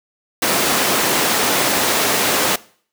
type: high-pass noise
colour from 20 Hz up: pink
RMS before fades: -17 dBFS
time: 0.42-2.56 s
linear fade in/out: 5 ms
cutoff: 280 Hz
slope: 12 dB/octave
effects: noise-tail reverb RT60 0.5 s tail -21 dB re dry